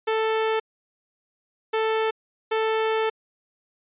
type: tone bursts at uneven times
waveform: sawtooth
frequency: 441.4 Hz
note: A4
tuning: 5 cents sharp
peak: -17 dBFS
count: 3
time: 0.07-0.6 / 1.73-2.11 / 2.51-3.1 s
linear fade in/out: 10 ms
effects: resampled to 8000 Hz